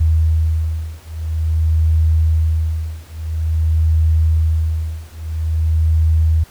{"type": "beating tone pair", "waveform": "sine", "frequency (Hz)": [79.5, 79.99], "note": ["D#2", "D#2"], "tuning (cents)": [38, 48], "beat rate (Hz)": 0.49, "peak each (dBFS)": -16, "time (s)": [0, 6.44], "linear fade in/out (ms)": 10, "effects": ["pink hiss -45 dBFS RMS until 6.5 s"]}